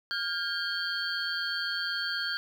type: tone cluster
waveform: sine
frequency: 1410 / 1611 / 3197 / 4330 / 4498 Hz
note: F6 / G6 / G7 / C#8 / C#8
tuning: +16 / +47 / +33 / -41 / +24 cents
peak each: -35 / -34 / -38 / -37 / -36 dBFS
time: 0.11-2.37 s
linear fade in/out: 0 ms
effects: 9-bit